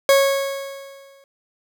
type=tone with exponential decay; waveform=40% pulse; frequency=550 Hz; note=C#5; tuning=14 cents flat; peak=-9 dBFS; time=0.09-1.24 s; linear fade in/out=1 ms; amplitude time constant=250 ms; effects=none